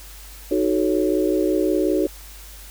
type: chord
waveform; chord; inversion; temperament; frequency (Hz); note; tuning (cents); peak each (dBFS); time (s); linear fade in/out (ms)
sine; D# half-diminished seventh; none; equal with one note detuned; 311.1 / 370 / 435.4 / 554.4; D#4 / F#4 / A4 / C#5; 0 / 0 / -18 / 0; -21 / -21 / -25 / -25; 0.51-2.07; 5
effects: added 50 Hz sine -40 dBFS peak until 2.7 s + white hiss -43 dBFS RMS until 2.7 s